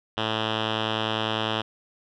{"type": "tone with low-pass filter", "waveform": "5% pulse", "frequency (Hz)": 110, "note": "A2", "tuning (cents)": 0, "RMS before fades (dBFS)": -27, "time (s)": [0.17, 1.62], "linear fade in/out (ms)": 10, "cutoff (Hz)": 3200, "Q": 3.2, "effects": []}